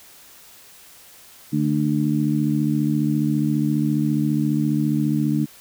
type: harmonic tone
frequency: 74.7 Hz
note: D2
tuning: 30 cents sharp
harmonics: 2 / 3 / 4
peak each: -22 / -22 / -22 dBFS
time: 1.52-5.46 s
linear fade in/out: 20 ms
effects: white hiss -47 dBFS RMS until 5.6 s